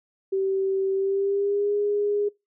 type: tone with pitch glide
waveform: sine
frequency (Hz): 386.1 to 411.4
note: G4 to G#4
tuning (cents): -26 to -16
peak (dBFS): -21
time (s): 0.32-2.29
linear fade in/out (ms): 10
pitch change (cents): +110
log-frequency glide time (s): 0.93-1.74
effects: noise-tail reverb RT60 0.2 s tail -23 dB re dry